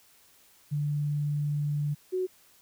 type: tone pair in turn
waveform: sine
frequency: 146.83 / 370 Hz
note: D3 / F#4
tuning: 0 / 0 cents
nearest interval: octave + major third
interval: 1600 cents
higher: second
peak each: -26 dBFS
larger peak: neither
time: 0.71-1.95 / 2.12-2.27 s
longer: first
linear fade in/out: 20 ms
effects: white hiss -60 dBFS RMS until 2.61 s